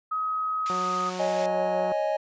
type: tone with pitch glide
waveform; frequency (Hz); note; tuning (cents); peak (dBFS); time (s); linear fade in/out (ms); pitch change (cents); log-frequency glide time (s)
sine; 1267 to 1249.6; D#6 to D#6; +31 to +7; -25; 0.11-1.1; 10; -24; 0.67-0.76
type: high-pass noise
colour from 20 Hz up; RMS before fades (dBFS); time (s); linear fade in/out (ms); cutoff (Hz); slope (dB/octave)
pink; -40; 0.66-1.46; 0; 1700; 24
type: click train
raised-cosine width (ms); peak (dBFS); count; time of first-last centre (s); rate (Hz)
1; -21; 224; 0.7-1.919; 183
type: chord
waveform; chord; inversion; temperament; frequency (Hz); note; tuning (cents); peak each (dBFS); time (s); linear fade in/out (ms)
triangle; C# suspended second; none; equal; 554.4 / 622.3 / 830.6; C#5 / D#5 / G#5; 0 / 0 / 0; -28 / -24 / -28; 1.19-2.17; 10
effects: high-pass 60 Hz 12 dB/octave + resampled to 16000 Hz